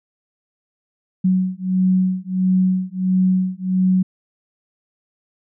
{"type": "beating tone pair", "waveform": "sine", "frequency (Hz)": [185, 186.5], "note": ["F#3", "F#3"], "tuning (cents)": [0, 14], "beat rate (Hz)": 1.5, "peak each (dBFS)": -18, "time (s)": [1.24, 4.03], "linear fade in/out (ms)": 10, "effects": []}